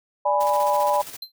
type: chord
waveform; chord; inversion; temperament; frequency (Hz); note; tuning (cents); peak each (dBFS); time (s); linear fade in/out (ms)
sine; G# diminished; second; equal; 587.3 / 830.6 / 987.8; D5 / G#5 / B5; 0 / 0 / 0; -22; 0.25-1.02; 10
type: noise with tremolo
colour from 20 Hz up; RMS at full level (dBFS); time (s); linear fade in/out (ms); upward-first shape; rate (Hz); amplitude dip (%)
white; -36; 0.4-1.17; 10; square; 15; 50
type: tone with exponential decay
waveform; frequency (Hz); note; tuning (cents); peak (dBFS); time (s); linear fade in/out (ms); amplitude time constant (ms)
square; 4109; C8; -32; -28; 1.22-1.32; 5; 21
effects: none